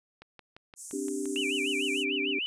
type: click train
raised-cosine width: 0.3 ms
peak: -31 dBFS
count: 7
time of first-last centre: 0.22-1.256 s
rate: 5.79 Hz
type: band-pass noise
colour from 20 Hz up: white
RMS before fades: -44 dBFS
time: 0.76-2.05 s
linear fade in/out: 50 ms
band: 6400 to 9600 Hz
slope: 48 dB/octave
type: chord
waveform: sine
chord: C suspended second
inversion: none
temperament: equal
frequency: 261.6 / 293.7 / 392 Hz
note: C4 / D4 / G4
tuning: 0 / 0 / 0 cents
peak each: -37 / -34 / -34 dBFS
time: 0.93-2.39 s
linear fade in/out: 5 ms
type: tone with vibrato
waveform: sine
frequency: 2646 Hz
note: E7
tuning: 6 cents sharp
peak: -29 dBFS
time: 1.36-2.46 s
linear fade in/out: 0 ms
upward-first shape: sine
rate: 6.7 Hz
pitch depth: 230 cents each way
effects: none